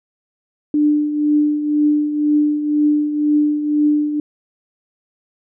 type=tone with tremolo; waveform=sine; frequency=297.7 Hz; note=D4; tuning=24 cents sharp; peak=-10 dBFS; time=0.74-4.2 s; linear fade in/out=2 ms; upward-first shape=triangle; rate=2 Hz; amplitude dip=65%; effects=none